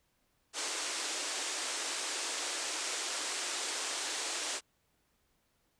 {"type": "band-pass noise", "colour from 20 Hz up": "white", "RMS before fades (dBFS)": -37, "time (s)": [0.53, 4.61], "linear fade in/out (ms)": 50, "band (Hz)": [290, 8700], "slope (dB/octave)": 48, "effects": ["pink hiss -75 dBFS RMS until 5.79 s"]}